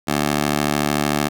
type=tone with high-pass filter; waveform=15% pulse; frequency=73.42 Hz; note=D2; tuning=in tune; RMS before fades=-20 dBFS; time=0.07-1.29 s; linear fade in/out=20 ms; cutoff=240 Hz; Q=0.6; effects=none